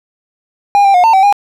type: tone with pitch steps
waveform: triangle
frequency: 810 / 790 / 718 / 900 / 768 / 813 Hz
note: G#5 / G5 / F5 / A5 / G5 / G#5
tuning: -43 / +13 / +48 / +39 / -36 / -37 cents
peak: -3 dBFS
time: 0.75-1.326 s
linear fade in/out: 0 ms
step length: 96 ms
effects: none